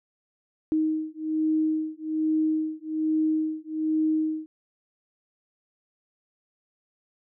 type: beating tone pair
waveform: sine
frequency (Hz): 312.5 / 313.7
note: D#4 / D#4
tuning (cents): +8 / +14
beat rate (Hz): 1.2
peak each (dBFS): -26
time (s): 0.72-4.46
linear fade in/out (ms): 0
effects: none